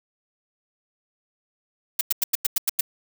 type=noise bursts; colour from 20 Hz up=blue; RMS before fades=-20 dBFS; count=8; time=1.99-2.809 s; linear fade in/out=5 ms; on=21 ms; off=93 ms; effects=none